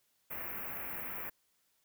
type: band-stop noise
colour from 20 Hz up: white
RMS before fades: -41 dBFS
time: 0.3-1.3 s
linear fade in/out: 10 ms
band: 2500 to 13000 Hz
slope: 48 dB/octave
effects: white hiss -75 dBFS RMS until 1.84 s